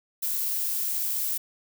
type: noise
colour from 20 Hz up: violet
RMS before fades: -28 dBFS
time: 0.22-1.38 s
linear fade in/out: 10 ms
effects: none